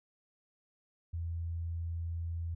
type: tone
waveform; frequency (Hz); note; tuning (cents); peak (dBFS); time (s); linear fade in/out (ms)
sine; 83.9; E2; +31; -34; 1.13-2.55; 10
effects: none